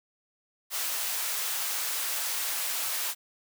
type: high-pass noise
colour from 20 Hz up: white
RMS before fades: -31 dBFS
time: 0.7-3.15 s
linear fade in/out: 50 ms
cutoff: 670 Hz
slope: 12 dB/octave
effects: none